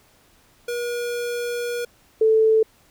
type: tone pair in turn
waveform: square / sine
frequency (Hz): 480 / 440.6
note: B4 / A4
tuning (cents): -49 / +2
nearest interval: minor second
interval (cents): 149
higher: first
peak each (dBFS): -25 / -13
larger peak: second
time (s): 0.68-1.85 / 2.21-2.63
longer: first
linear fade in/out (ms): 5
effects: pink hiss -57 dBFS RMS until 2.9 s